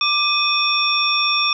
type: tone cluster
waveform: sine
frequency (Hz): 1176 / 2503 / 3542 / 5520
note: D6 / D#7 / A7 / F8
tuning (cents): +2 / +10 / +11 / -21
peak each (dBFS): -21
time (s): 0.01-1.53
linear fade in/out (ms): 2
effects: none